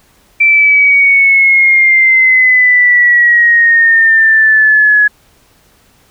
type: exponential sweep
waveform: sine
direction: down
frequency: 2342 to 1683 Hz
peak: -4 dBFS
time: 0.4-5.08 s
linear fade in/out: 10 ms
effects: pink hiss -49 dBFS RMS until 6.1 s